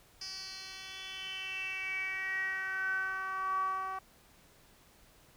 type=tone with band-pass filter sweep; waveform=10% pulse; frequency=380.6 Hz; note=F#4; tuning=49 cents sharp; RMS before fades=-37 dBFS; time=0.21-3.99 s; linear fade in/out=5 ms; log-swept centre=4900 to 960 Hz; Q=8.4; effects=pink hiss -62 dBFS RMS until 5.36 s